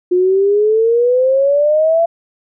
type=exponential sweep; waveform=sine; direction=up; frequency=355.3 to 679 Hz; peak=-9 dBFS; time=0.11-2.06 s; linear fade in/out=10 ms; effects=none

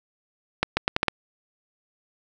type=accelerating click train; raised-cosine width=0.3 ms; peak=-4 dBFS; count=6; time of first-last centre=0.63-1.083 s; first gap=140 ms; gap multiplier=0.78; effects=none

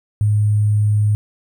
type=tone with sample-and-hold; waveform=sine; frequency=104.9 Hz; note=G#2; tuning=18 cents sharp; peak=-12 dBFS; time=0.21-1.15 s; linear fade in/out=0 ms; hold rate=8820 Hz; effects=none

